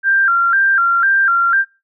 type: tone with vibrato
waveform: sine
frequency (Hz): 1477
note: F#6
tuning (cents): -3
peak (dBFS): -10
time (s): 0.03-1.65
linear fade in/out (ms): 50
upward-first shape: square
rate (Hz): 2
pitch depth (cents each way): 120
effects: noise-tail reverb RT60 0.3 s tail -23 dB re dry